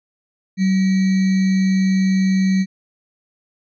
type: tone with sample-and-hold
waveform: sine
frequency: 190 Hz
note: F#3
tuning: 46 cents sharp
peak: -13 dBFS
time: 0.57-2.66 s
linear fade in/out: 50 ms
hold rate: 2100 Hz
effects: resampled to 16000 Hz